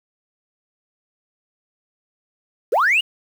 sine linear sweep, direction up, 363.1 to 2960 Hz, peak -12 dBFS, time 2.72-3.01 s, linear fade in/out 10 ms, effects tanh soft clip ceiling -11 dBFS + 7-bit

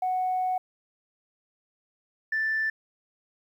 sine tone pair in turn, 740 / 1765.1 Hz, F#5 / A6, 0 / +5 cents, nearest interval octave + minor third, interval 1505 cents, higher second, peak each -23 dBFS, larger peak neither, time 0.02-0.58 / 2.32-2.7 s, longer first, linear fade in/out 5 ms, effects tanh soft clip ceiling -20 dBFS + 10-bit

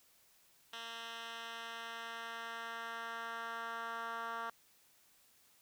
10% pulse tone with band-pass filter sweep, 230 Hz, A#3, 23 cents flat, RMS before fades -44 dBFS, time 0.73-4.5 s, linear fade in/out 2 ms, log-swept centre 2800 to 1300 Hz, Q 1.7, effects white hiss -68 dBFS RMS until 5.61 s

